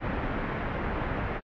pink low-pass noise, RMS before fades -31 dBFS, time 0-1.41 s, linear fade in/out 50 ms, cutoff 2100 Hz, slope 24 dB/octave, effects AAC 64 kbps

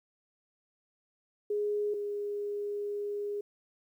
sine tone pair in turn, 415.3 / 410.5 Hz, G#4 / G#4, 0 / -20 cents, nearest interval unison, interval 20 cents, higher first, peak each -28 / -32 dBFS, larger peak first, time 1.5-1.94 / 1.94-3.41 s, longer second, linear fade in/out 5 ms, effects 11-bit

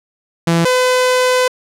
sawtooth tone pair in turn, 167.7 / 505.7 Hz, E3 / B4, +30 / +41 cents, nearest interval octave + perfect fifth, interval 1911 cents, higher second, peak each -7 dBFS, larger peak neither, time 0.47-0.65 / 0.65-1.48 s, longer second, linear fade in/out 5 ms, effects low-pass 10000 Hz 12 dB/octave

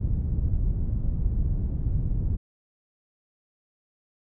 pink low-pass noise, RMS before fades -25 dBFS, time 0-2.37 s, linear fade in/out 20 ms, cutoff 120 Hz, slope 12 dB/octave, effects none

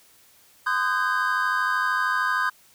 triangle tone cluster, 1025 / 1236 / 1524 / 1617 Hz, C6 / D#6 / G6 / G#6, -36 / -12 / -49 / -47 cents, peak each -25 dBFS, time 0.66-2.5 s, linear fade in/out 10 ms, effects white hiss -56 dBFS RMS until 2.74 s

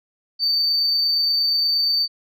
sine tone with amplitude modulation, 4579 Hz, D8, 45 cents flat, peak -14 dBFS, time 0.39-2.08 s, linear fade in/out 50 ms, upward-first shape sine, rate 28.5 Hz, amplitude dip 25%, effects tanh soft clip ceiling -14 dBFS

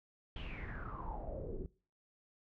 brown noise with low-pass filter sweep, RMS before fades -43 dBFS, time 0.36-1.66 s, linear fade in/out 2 ms, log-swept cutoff 3200 to 340 Hz, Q 9.6, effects noise-tail reverb RT60 0.4 s tail -22 dB re dry

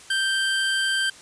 25% pulse tone, 1568 Hz, G6, in tune, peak -17 dBFS, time 0.1-1.1 s, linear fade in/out 5 ms, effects white hiss -46 dBFS RMS until 1.21 s + resampled to 22050 Hz

